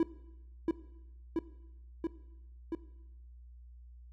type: tone with echo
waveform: triangle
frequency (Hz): 329.6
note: E4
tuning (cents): 0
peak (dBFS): -22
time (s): 0-0.03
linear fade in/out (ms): 2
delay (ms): 680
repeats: 4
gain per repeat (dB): -2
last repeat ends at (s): 2.75
effects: noise-tail reverb RT60 1.0 s tail -17 dB re dry + added 60 Hz sine -50 dBFS peak until 4.12 s